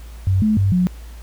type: tone with pitch steps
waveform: sine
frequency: 94.9 / 215 / 98 / 180.6 Hz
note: F#2 / A3 / G2 / F#3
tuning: +44 / -40 / 0 / -42 cents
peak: -13 dBFS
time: 0.27-0.87 s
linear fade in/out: 0 ms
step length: 150 ms
effects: added 57 Hz sine -33 dBFS peak until 1.22 s + pink hiss -47 dBFS RMS until 1.22 s